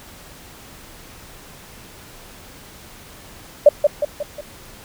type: tone with echo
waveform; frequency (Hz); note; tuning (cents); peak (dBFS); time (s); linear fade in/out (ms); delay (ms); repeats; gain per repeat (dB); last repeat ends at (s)
sine; 587.3; D5; 0; -3; 3.66-3.69; 5; 180; 4; -6; 4.41
effects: pink hiss -42 dBFS RMS until 4.84 s